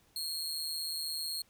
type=tone with amplitude modulation; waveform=sawtooth; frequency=4268 Hz; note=C8; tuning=34 cents sharp; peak=-29 dBFS; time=0.16-1.42 s; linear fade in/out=2 ms; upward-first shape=sine; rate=158 Hz; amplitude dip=65%; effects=pink hiss -67 dBFS RMS until 1.49 s